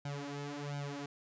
sawtooth tone with flanger, 143.4 Hz, D3, 41 cents flat, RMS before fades -41 dBFS, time 0.05-1.06 s, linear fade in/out 5 ms, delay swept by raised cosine 1.3 to 4.7 ms, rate 1.4 Hz, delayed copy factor +1, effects resampled to 16000 Hz

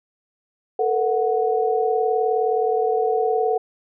sine tone cluster, 442.6 / 481.9 / 737 Hz, A4 / B4 / F#5, +10 / -43 / -7 cents, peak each -20 / -25 / -22 dBFS, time 0.79-3.58 s, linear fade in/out 5 ms, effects none

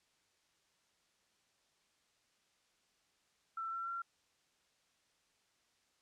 sine tone with pitch steps, 1337 / 1353.3 / 1369.8 Hz, E6 / E6 / F6, +24 / +45 / -34 cents, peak -38 dBFS, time 3.57-4.02 s, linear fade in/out 5 ms, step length 150 ms, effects white hiss -75 dBFS RMS until 6.01 s + low-pass 7000 Hz 12 dB/octave

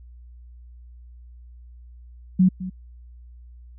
sine tone with echo, 185 Hz, F#3, in tune, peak -12 dBFS, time 2.39-2.49 s, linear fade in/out 10 ms, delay 210 ms, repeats 1, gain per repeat -15 dB, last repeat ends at 2.7 s, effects added 60 Hz sine -42 dBFS peak until 3.78 s

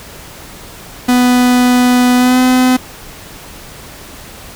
45% pulse tone with pitch glide, 248 to 254.2 Hz, B3 to C4, +7 to -50 cents, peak -7 dBFS, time 1.08-2.77 s, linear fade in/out 10 ms, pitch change +43 cents, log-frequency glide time 2.16-2.39 s, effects pink hiss -33 dBFS RMS until 4.55 s

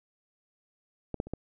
clicks, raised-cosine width 2 ms, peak -20 / -16 / -30 / -20 dBFS, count 4, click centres 1.143 / 1.201 / 1.27 / 1.336 s, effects none

